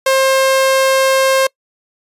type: tone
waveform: sawtooth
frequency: 532 Hz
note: C5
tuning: 29 cents sharp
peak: -6 dBFS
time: 0.06-1.47 s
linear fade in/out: 5 ms
effects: noise-tail reverb RT60 0.1 s tail -26 dB re dry + resampled to 32000 Hz